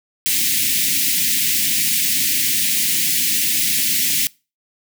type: band-stop noise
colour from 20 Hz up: white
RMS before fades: -18 dBFS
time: 0.26-4.27 s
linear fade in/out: 0 ms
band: 310 to 1900 Hz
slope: 48 dB/octave
effects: noise-tail reverb RT60 0.3 s tail -24 dB re dry + high-pass 150 Hz 12 dB/octave